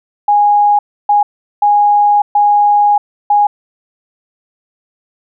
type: tone bursts at uneven times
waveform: sine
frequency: 825 Hz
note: G#5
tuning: 12 cents flat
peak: -6 dBFS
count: 5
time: 0.28-0.79 / 1.09-1.23 / 1.62-2.22 / 2.35-2.98 / 3.3-3.47 s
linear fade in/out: 5 ms
effects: none